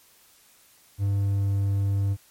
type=tone with pitch glide; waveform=triangle; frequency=99.8 to 99.17 Hz; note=G2 to G2; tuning=+32 to +21 cents; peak=-19 dBFS; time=0.98-2.17 s; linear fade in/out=50 ms; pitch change=-11 cents; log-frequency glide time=1.08-1.44 s; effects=white hiss -57 dBFS RMS until 2.3 s + MP3 64 kbps

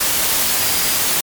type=tone in noise; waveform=sine; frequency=4874 Hz; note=D#8; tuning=37 cents flat; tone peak=-27 dBFS; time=0.58-0.98 s; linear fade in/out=10 ms; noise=white; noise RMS=-17 dBFS; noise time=0-1.21 s; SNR=-13 dB; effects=MP3 96 kbps

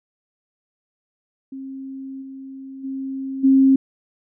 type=tone with level steps; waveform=sine; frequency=268 Hz; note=C4; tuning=42 cents sharp; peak=-30 / -33 / -25 / -10 dBFS; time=1.52-3.76 s; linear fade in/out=5 ms; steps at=2.21 / 2.83 / 3.43 s; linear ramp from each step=20 ms; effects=none

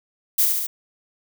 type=noise with echo; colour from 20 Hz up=violet; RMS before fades=-17 dBFS; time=0.38-0.46 s; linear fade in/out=10 ms; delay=70 ms; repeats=3; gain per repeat=-3 dB; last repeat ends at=0.67 s; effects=none

